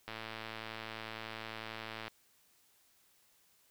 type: click train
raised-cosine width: 0.3 ms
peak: -26 dBFS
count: 223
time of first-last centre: 0.08-2.08 s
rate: 111 Hz
effects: white hiss -69 dBFS RMS until 3.7 s